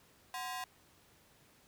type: ring-modulated tone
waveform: sawtooth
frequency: 887 Hz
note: A5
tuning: 14 cents sharp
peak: -32 dBFS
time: 0.34-0.64 s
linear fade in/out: 2 ms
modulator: 145 Hz
effects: pink hiss -65 dBFS RMS until 1.67 s + high-pass 60 Hz 12 dB/octave